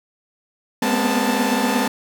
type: tone cluster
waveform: sawtooth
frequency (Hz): 205.4 / 238.4 / 246.8 / 263.8 / 881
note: G#3 / A#3 / B3 / C4 / A5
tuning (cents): -19 / +39 / -1 / +14 / +2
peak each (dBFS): -20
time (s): 0.82-1.88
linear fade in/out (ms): 5
effects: none